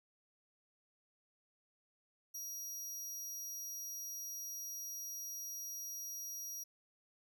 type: tone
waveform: sawtooth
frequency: 5740 Hz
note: F8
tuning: 47 cents sharp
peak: -40 dBFS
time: 2.34-6.64 s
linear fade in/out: 10 ms
effects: none